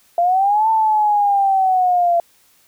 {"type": "linear two-way sweep", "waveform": "sine", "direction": "up then down", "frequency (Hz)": [680, 893, 680], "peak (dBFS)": -12, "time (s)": [0.18, 2.2], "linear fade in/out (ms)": 2, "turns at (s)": 0.69, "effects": ["white hiss -55 dBFS RMS until 2.67 s"]}